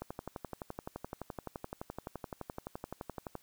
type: click train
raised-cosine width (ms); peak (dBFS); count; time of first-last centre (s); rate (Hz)
1; -25; 40; 0.02-3.353; 11.7
effects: white hiss -66 dBFS RMS until 3.42 s